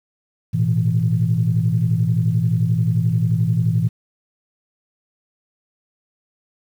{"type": "chord", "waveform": "sine", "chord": "A suspended second", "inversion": "none", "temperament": "equal with one note detuned", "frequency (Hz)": [110, 121.42, 164.81], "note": ["A2", "B2", "E3"], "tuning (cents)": [0, -29, 0], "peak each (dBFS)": -19, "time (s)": [0.53, 3.89], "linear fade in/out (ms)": 20, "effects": ["tanh soft clip ceiling -6 dBFS", "8-bit"]}